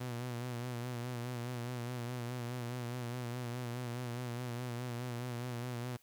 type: tone with vibrato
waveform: sawtooth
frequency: 122 Hz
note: B2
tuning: 21 cents flat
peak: -34 dBFS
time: 0-5.97 s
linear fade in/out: 10 ms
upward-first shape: sine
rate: 4.8 Hz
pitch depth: 56 cents each way
effects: white hiss -68 dBFS RMS until 6.02 s